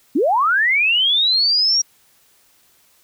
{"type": "linear sweep", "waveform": "sine", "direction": "up", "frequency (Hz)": [235.8, 5710], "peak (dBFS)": -13, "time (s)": [0.15, 1.82], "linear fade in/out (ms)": 10, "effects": ["white hiss -56 dBFS RMS until 3.03 s"]}